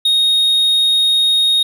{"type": "tone", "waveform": "triangle", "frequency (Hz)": 3729, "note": "A#7", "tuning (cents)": 0, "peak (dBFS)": -9, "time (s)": [0.05, 1.63], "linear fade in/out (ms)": 5, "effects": []}